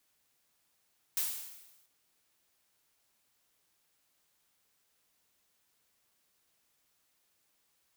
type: noise with exponential decay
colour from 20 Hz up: blue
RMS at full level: -30 dBFS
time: 1.17-1.86 s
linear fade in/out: 2 ms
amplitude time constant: 150 ms
effects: white hiss -75 dBFS RMS until 7.96 s